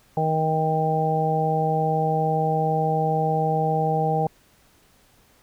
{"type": "harmonic tone", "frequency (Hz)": 157.8, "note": "D#3", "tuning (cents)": 25, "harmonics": [1, 2, 3, 4, 5], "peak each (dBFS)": [-24, -35, -26, -29, -23], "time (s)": [0.17, 4.27], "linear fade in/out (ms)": 2, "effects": ["pink hiss -58 dBFS RMS until 5.42 s"]}